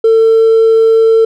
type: tone with hard clipping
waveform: triangle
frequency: 449.1 Hz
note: A4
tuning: 35 cents sharp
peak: -4 dBFS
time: 0.04-1.25 s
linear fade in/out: 5 ms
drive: 2 dB
effects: none